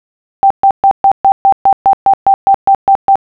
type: tone bursts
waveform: sine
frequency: 784 Hz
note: G5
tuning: in tune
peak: -3 dBFS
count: 14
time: 0.43-3.156 s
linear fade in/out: 0 ms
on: 74 ms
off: 130 ms
effects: none